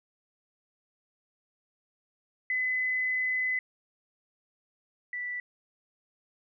sine tone pair in turn, 2018 / 1969.6 Hz, B6 / B6, +37 / -5 cents, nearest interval unison, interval 42 cents, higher first, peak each -26 / -32 dBFS, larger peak first, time 2.5-3.59 / 5.13-5.4 s, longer first, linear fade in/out 2 ms, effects none

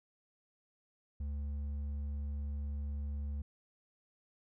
sine tone with hard clipping, 72 Hz, D2, 34 cents flat, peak -37 dBFS, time 1.2-3.42 s, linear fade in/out 5 ms, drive 4 dB, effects none

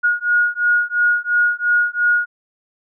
sine beating tone pair, 1440 / 1442.9 Hz, F#6 / F#6, -47 / -44 cents, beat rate 2.9 Hz, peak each -17 dBFS, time 0.03-2.26 s, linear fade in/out 20 ms, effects none

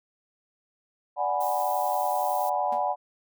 sine chord, G# half-diminished seventh, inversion second, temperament equal, 587.3 / 740 / 830.6 / 987.8 Hz, D5 / F#5 / G#5 / B5, 0 / 0 / 0 / 0 cents, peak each -31 / -27 / -29 / -31 dBFS, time 1.16-2.96 s, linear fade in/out 50 ms
violet noise, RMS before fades -39 dBFS, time 1.4-2.5 s, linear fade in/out 10 ms
sawtooth tone with exponential decay, 233.1 Hz, A#3, in tune, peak -35 dBFS, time 2.72-2.87 s, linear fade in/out 5 ms, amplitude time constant 31 ms
effects none

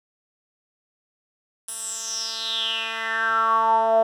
10% pulse tone with band-pass filter sweep, 224.5 Hz, A3, 35 cents sharp, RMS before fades -23 dBFS, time 1.68-4.03 s, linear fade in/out 5 ms, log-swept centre 10000 to 630 Hz, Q 7, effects none

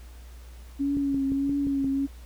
sine tone with vibrato, 277.2 Hz, C#4, in tune, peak -23 dBFS, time 0.79-2.07 s, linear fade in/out 20 ms, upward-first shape triangle, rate 1.6 Hz, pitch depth 43 cents each way
click train, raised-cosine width 3 ms, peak -22 dBFS, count 6, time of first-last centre 0.97-1.844 s, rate 5.72 Hz
effects added 60 Hz sine -42 dBFS peak until 2.25 s + pink hiss -55 dBFS RMS until 2.25 s

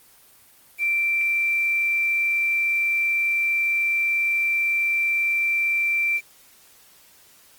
sine tone with quantisation, 2349 Hz, D7, in tune, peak -19 dBFS, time 0.78-6.21 s, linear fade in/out 50 ms, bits 7, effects white hiss -53 dBFS RMS until 7.58 s + Opus 24 kbps

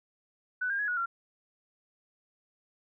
sine tone with pitch steps, 1494 / 1606 / 1676 / 1458 / 1374 Hz, F#6 / G6 / G#6 / F#6 / F6, +16 / +41 / +15 / -26 / -29 cents, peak -28 dBFS, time 0.61-1.06 s, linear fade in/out 10 ms, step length 90 ms, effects none

